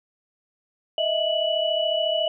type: tone cluster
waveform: sine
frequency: 623 / 657 / 2951 Hz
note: D#5 / E5 / F#7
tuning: +2 / -6 / -5 cents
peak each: -25 dBFS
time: 0.98-2.28 s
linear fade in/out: 2 ms
effects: none